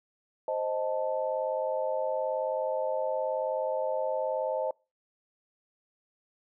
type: chord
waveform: sine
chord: A diminished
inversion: first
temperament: equal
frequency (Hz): 523.3 / 622.3 / 880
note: C5 / Eb5 / A5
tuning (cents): 0 / 0 / 0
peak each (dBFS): -31 / -31 / -35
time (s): 0.48-4.71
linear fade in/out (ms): 2
effects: noise-tail reverb RT60 0.3 s tail -26 dB re dry